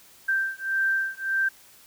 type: beating tone pair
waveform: sine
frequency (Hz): 1568 / 1569.7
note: G6 / G6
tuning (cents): 0 / +2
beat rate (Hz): 1.7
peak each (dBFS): -26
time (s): 0.28-1.49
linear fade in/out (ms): 10
effects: white hiss -53 dBFS RMS until 1.86 s